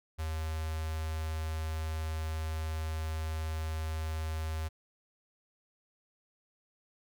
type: tone with notch filter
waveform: square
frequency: 79.3 Hz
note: D#2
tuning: 33 cents sharp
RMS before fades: -35 dBFS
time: 0.18-4.69 s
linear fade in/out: 20 ms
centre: 280 Hz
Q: 0.75
effects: none